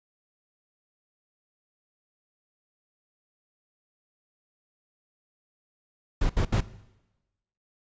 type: noise bursts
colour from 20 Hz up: brown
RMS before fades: -23 dBFS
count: 3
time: 6.21-6.607 s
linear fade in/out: 5 ms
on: 85 ms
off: 71 ms
effects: noise-tail reverb RT60 1.0 s tail -18 dB re dry + resampled to 16000 Hz